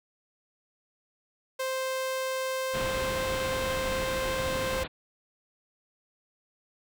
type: tone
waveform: sawtooth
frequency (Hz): 523.3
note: C5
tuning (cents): 0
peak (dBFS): -25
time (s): 1.59-4.84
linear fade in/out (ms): 10
type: low-pass noise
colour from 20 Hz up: pink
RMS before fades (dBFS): -35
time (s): 2.73-4.88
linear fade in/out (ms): 20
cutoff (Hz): 4200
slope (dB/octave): 96
effects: none